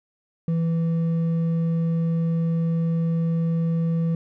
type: tone with hard clipping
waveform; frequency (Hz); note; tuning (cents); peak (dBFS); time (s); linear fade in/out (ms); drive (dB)
sine; 165.4; E3; +6; -21; 0.48-4.15; 2; 4
effects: none